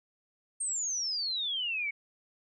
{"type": "exponential sweep", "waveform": "sine", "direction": "down", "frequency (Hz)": [8700, 2200], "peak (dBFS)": -30, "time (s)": [0.6, 1.91], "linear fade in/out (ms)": 10, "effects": []}